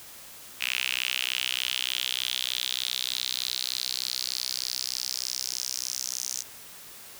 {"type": "tone with high-pass filter sweep", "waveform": "sawtooth", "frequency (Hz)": 63.3, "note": "B1", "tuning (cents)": 43, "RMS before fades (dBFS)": -31, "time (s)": [0.6, 6.43], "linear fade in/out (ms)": 20, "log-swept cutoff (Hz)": [2600, 6100], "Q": 4.3, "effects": ["white hiss -46 dBFS RMS until 7.19 s"]}